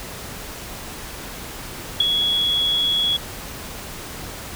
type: tone with ADSR envelope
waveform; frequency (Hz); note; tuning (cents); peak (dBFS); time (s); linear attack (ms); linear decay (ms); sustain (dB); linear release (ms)
sine; 3354; G#7; +16; -9; 2-3.17; 6; 8; -8; 9
effects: pink hiss -34 dBFS RMS until 4.55 s

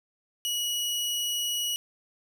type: tone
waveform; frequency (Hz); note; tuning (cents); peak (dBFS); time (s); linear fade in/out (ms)
sawtooth; 2917; F#7; -25; -24; 0.45-1.76; 0
effects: none

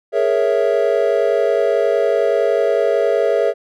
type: chord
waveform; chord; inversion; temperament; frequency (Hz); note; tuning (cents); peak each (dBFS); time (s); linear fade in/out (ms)
triangle; A# half-diminished seventh; third; equal; 415.3 / 466.2 / 554.4 / 659.3; G#4 / A#4 / C#5 / E5; 0 / 0 / 0 / 0; -17; 0.12-3.54; 50
effects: none

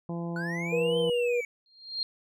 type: harmonic tone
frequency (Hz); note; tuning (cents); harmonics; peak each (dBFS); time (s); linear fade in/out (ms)
170; F3; -46; 1 / 2 / 3 / 4 / 5 / 6; -32 / -38 / -42 / -44 / -46 / -48; 0.09-1.1; 2
type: linear two-way sweep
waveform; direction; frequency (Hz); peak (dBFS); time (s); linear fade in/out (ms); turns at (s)
triangle; up then down; 1440 to 3143 to 2232; -32; 0.36-1.45; 2; 0.99
type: tone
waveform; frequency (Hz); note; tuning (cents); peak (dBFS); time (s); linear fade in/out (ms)
sine; 483; B4; -39; -24; 0.72-1.41; 10
type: tone with exponential growth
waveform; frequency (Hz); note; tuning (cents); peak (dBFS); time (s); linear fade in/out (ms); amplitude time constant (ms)
sine; 4210; C8; +10; -25; 1.66-2.03; 1; 80
effects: none

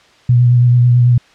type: tone with vibrato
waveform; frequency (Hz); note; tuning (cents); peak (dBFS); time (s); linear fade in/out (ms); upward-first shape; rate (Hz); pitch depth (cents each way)
sine; 122.2; B2; -18; -6; 0.29-1.18; 5; triangle; 9.1; 27
effects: white hiss -47 dBFS RMS until 1.34 s + low-pass 4000 Hz 12 dB/octave

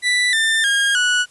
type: tone with pitch steps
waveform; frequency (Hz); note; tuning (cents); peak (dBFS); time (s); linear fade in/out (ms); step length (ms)
30% pulse; 1975.5 / 1790.7 / 1623.2 / 1471.4; B6 / A6 / G#6 / F#6; 0 / +30 / -40 / -10; -12; 0.02-1.26; 50; 310
effects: white hiss -51 dBFS RMS until 1.3 s + resampled to 24000 Hz

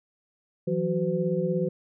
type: tone cluster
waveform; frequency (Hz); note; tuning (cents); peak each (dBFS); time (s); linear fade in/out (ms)
sine; 165.1 / 181.8 / 372.8 / 507; E3 / F#3 / F#4 / B4; +3 / -30 / +13 / +45; -29; 0.67-1.69; 10
effects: none

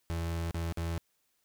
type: tone with dropouts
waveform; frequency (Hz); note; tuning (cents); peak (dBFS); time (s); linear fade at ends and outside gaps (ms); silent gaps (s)
35% pulse; 83.6; E2; +25; -30; 0.1-0.98; 0; 0.51-0.545 / 0.724-0.773
effects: white hiss -75 dBFS RMS until 1.44 s

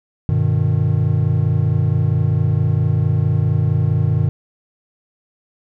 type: chord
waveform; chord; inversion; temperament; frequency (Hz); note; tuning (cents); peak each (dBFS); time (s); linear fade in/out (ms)
triangle; G augmented; none; just; 98 / 122.5 / 153.12; G2 / B2 / D#3; 0 / -14 / -27; -16; 0.29-4.29; 0
effects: none

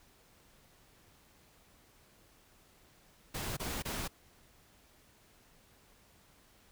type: noise bursts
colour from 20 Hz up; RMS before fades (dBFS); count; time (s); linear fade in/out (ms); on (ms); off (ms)
pink; -38; 3; 3.34-4.08; 10; 230; 25
effects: pink hiss -64 dBFS RMS until 6.71 s

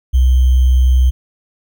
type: tone with sample-and-hold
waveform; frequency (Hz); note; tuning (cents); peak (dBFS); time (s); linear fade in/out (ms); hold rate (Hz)
sine; 63.6; C2; -48; -7; 0.13-1.11; 20; 3150
effects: none

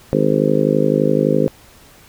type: harmonic tone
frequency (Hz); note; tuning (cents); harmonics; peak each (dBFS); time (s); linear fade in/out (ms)
51.8; G#1; -4; 3 / 4 / 5 / 6 / 7 / 8 / 9 / 10; -20 / -21 / -20 / -21 / -25 / -20 / -21 / -20; 0.13-1.48; 0
effects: pink hiss -46 dBFS RMS until 2.08 s

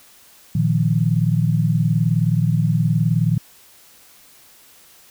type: chord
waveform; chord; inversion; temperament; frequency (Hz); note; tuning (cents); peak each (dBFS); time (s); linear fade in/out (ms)
sine; Bb suspended fourth; none; equal; 116.54 / 155.56 / 174.61; Bb2 / Eb3 / F3; 0 / 0 / 0; -19 / -18 / -21; 0.55-3.38; 5
effects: white hiss -49 dBFS RMS until 5.1 s

